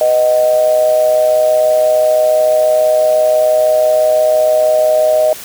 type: tone with amplitude modulation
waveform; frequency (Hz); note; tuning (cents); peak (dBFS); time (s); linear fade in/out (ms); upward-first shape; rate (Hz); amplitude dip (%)
sine; 622.3; D#5; 0; -5; 0.01-5.33; 2; sine; 126; 60
effects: white hiss -30 dBFS RMS until 5.44 s